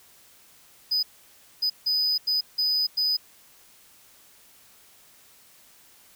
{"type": "tone bursts at uneven times", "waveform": "triangle", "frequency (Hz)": 4989, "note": "D#8", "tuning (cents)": 4, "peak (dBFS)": -20, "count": 6, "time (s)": [[0.91, 1.03], [1.62, 1.7], [1.86, 2.18], [2.27, 2.41], [2.58, 2.87], [2.97, 3.17]], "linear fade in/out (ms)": 10, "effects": ["white hiss -55 dBFS RMS until 6.15 s"]}